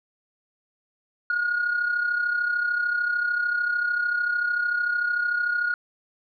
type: tone with amplitude modulation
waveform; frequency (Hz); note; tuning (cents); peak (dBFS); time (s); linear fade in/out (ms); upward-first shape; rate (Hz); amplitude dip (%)
sine; 1437; F6; +49; -18; 1.3-5.74; 2; sine; 33.4; 60
effects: tanh soft clip ceiling -17 dBFS